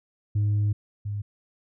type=tone pair in turn; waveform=sine; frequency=103.83 / 102.7 Hz; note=G#2 / G#2; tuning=0 / -19 cents; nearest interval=unison; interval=19 cents; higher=first; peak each=-18 / -27 dBFS; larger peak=first; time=0.35-0.73 / 1.05-1.22 s; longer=first; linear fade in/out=10 ms; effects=tanh soft clip ceiling -19 dBFS